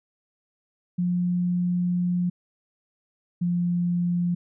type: tone pair in turn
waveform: sine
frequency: 177.5 / 174.96 Hz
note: F3 / F3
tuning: +28 / +3 cents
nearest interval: unison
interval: 25 cents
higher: first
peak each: -21 / -21 dBFS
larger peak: neither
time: 0.98-2.3 / 3.41-4.35 s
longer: first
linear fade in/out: 10 ms
effects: none